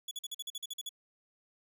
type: tone bursts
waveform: sawtooth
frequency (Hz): 3400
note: G#7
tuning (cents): +40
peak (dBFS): -34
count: 11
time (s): 0.08-0.892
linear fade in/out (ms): 5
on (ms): 32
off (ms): 46
effects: none